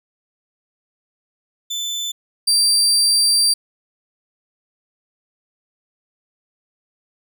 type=tone pair in turn; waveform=30% pulse; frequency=3520 / 4699 Hz; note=A7 / D8; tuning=0 / 0 cents; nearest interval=perfect fourth; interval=500 cents; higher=second; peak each=-20 / -10 dBFS; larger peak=second; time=1.7-2.12 / 2.47-3.54 s; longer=second; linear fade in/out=10 ms; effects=none